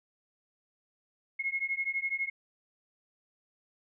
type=beating tone pair; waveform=sine; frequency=2160 / 2172 Hz; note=C#7 / C#7; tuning=-45 / -36 cents; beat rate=12 Hz; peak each=-33 / -33 dBFS; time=1.39-2.3 s; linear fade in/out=10 ms; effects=none